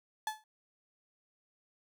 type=tone with exponential decay; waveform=35% pulse; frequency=864 Hz; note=A5; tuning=32 cents flat; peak=-28 dBFS; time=0.27-0.44 s; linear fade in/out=2 ms; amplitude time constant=35 ms; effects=none